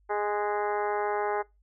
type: harmonic tone with a mistuned harmonic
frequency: 207.2 Hz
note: G#3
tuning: 4 cents flat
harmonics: 2 / 3 / 4 / 5 / 6 / 7 / 8 / 9 / 10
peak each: -30 / -36 / -30 / -38 / -39 / -40 / -43 / -46 / -46 dBFS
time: 0.09-1.43 s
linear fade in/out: 20 ms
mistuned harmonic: 7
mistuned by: +24 cents
effects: noise-tail reverb RT60 0.2 s tail -21 dB re dry + added 50 Hz sine -61 dBFS peak until 1.62 s